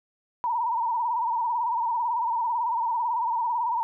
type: tone with vibrato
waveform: sine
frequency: 940 Hz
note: A#5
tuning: 14 cents sharp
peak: -23 dBFS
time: 0.44-3.83 s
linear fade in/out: 0 ms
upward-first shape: sine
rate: 18 Hz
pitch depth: 89 cents each way
effects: none